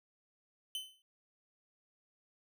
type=tone with exponential decay; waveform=45% pulse; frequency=3045 Hz; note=F#7; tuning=49 cents sharp; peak=-34 dBFS; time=0.75-1.02 s; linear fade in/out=1 ms; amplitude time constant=57 ms; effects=none